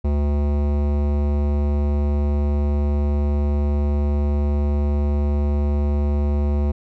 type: tone with hard clipping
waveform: sine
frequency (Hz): 72.5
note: D2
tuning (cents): -22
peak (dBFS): -19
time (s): 0.04-6.72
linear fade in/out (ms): 10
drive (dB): 17
effects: none